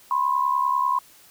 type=tone pair together; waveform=sine; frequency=996.9 / 1067 Hz; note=B5 / C6; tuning=+16 / +34 cents; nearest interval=minor second; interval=118 cents; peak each=-22 / -22 dBFS; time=0.11-0.99 s; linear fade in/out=2 ms; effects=white hiss -52 dBFS RMS until 1.3 s